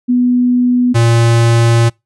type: tone pair in turn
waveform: sine / square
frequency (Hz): 246.8 / 116.47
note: B3 / A#2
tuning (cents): -1 / -1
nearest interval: octave + minor second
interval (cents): 1300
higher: first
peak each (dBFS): -8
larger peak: neither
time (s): 0.08-0.94 / 0.94-1.9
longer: second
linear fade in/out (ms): 20
effects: noise-tail reverb RT60 0.2 s tail -26 dB re dry + resampled to 24000 Hz